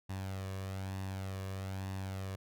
sawtooth tone with flanger, 95.8 Hz, G2, 39 cents flat, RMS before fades -40 dBFS, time 0.09-2.36 s, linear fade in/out 10 ms, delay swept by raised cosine 1.1 to 1.78 ms, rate 1.1 Hz, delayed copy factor +0.5, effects none

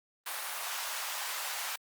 pink high-pass noise, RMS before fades -37 dBFS, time 0.26-1.76 s, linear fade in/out 5 ms, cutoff 780 Hz, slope 24 dB/octave, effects Opus 32 kbps

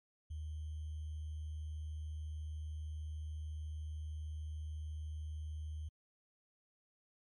sine tone with sample-and-hold, 76.8 Hz, D#2, 22 cents flat, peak -40 dBFS, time 0.3-5.89 s, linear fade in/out 10 ms, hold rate 3150 Hz, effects MP3 48 kbps

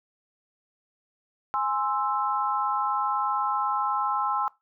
sine chord, Ab augmented, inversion none, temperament equal, 830.6 / 1046.5 / 1318.5 Hz, Ab5 / C6 / E6, 0 / 0 / 0 cents, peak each -28 dBFS, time 1.54-4.48 s, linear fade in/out 0 ms, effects noise-tail reverb RT60 0.2 s tail -20 dB re dry

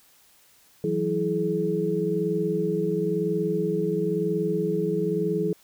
sine tone cluster, 165.3 / 186.3 / 328.3 / 424.1 Hz, E3 / F#3 / E4 / G#4, +5 / +12 / -7 / +36 cents, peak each -29 / -30 / -30 / -25 dBFS, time 0.84-5.53 s, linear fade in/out 2 ms, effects white hiss -58 dBFS RMS until 5.63 s

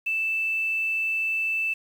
sine tone with quantisation, 2644 Hz, E7, 5 cents sharp, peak -23 dBFS, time 0.06-1.74 s, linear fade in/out 10 ms, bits 8, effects none

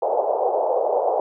pink band-pass noise, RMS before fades -21 dBFS, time 0.02-1.2 s, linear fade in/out 2 ms, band 450 to 830 Hz, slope 48 dB/octave, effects none

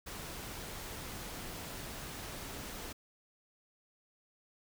pink noise, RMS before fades -44 dBFS, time 0.06-2.93 s, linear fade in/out 10 ms, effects none

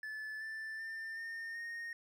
triangle tone with pitch steps, 1737 / 1765.3 / 1794.1 / 1823.4 / 1853.1 Hz, A6 / A6 / A6 / A#6 / A#6, -23 / +5 / +33 / -39 / -11 cents, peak -39 dBFS, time 0.03-1.93 s, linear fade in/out 2 ms, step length 380 ms, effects none

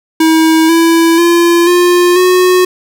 square tone with pitch steps, 320.9 / 331.4 / 342.3 / 353.6 / 365.2 Hz, E4 / E4 / F4 / F4 / F#4, -46 / +9 / -35 / +22 / -23 cents, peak -6 dBFS, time 0.2-2.65 s, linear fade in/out 5 ms, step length 490 ms, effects none

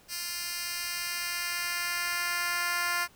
10% pulse tone with high-pass filter sweep, 349.2 Hz, F4, in tune, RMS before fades -32 dBFS, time 0.08-3.08 s, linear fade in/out 50 ms, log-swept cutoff 4000 to 1200 Hz, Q 0.87, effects pink hiss -59 dBFS RMS until 3.15 s

